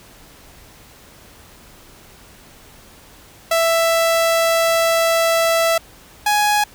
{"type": "tone pair in turn", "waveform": "sawtooth", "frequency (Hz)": [662, 834.1], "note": ["E5", "G#5"], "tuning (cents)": [7, 7], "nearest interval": "major third", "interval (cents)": 400, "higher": "second", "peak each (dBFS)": -10, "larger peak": "neither", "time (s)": [[3.51, 5.78], [6.26, 6.64]], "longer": "first", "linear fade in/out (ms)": 5, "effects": ["pink hiss -45 dBFS RMS until 6.74 s"]}